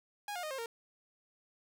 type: tone with pitch steps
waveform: sawtooth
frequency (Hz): 823 / 712.3 / 616.6 / 533.6 / 461.9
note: G#5 / F5 / D#5 / C5 / A#4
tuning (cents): -16 / +34 / -16 / +34 / -16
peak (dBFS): -34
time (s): 0.28-0.66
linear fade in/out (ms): 2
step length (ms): 76
effects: none